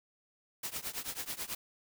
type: noise with tremolo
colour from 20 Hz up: white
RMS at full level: -36 dBFS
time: 0.63-1.55 s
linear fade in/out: 5 ms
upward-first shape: triangle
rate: 9.2 Hz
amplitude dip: 95%
effects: none